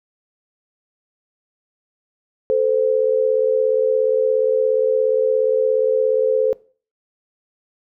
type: tone pair together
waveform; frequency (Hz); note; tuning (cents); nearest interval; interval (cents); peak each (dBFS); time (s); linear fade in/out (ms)
sine; 440 / 517.1; A4 / C5; 0 / -20; minor third; 280; -17; 2.5-6.53; 0
effects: noise-tail reverb RT60 0.4 s tail -21 dB re dry